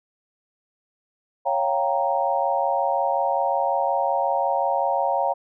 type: chord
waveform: sine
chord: G half-diminished seventh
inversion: second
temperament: equal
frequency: 554.4 / 698.5 / 784 / 932.3 Hz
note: Db5 / F5 / G5 / Bb5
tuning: 0 / 0 / 0 / 0 cents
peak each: -25 dBFS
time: 1.45-5.34 s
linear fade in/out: 20 ms
effects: none